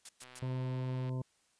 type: noise bursts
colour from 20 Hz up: blue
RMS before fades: -44 dBFS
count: 3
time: 0.05-0.393 s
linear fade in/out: 5 ms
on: 41 ms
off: 110 ms
type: click train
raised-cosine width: 0.3 ms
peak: -37 dBFS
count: 111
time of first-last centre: 0.22-1.093 s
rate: 126 Hz
type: harmonic tone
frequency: 128.6 Hz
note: C3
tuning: 30 cents flat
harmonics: 1 / 2 / 3 / 4 / 5 / 7 / 8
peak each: -34 / -44 / -48 / -50 / -54 / -54 / -57 dBFS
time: 0.42-1.22 s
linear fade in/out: 5 ms
effects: white hiss -72 dBFS RMS until 1.59 s + resampled to 22050 Hz